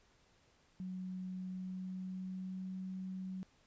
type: tone with pitch glide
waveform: sine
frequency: 185 to 187.37 Hz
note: F#3 to F#3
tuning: 0 to +22 cents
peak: -40 dBFS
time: 0.8-3.43 s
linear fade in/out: 0 ms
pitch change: +22 cents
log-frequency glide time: 1.38-2.83 s
effects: pink hiss -70 dBFS RMS until 3.66 s + resampled to 16000 Hz